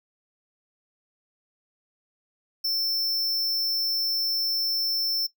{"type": "tone", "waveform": "square", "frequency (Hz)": 5350, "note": "E8", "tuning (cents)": 25, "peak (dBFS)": -23, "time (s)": [2.64, 5.27], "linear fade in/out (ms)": 10, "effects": ["noise-tail reverb RT60 0.1 s tail -17 dB re dry"]}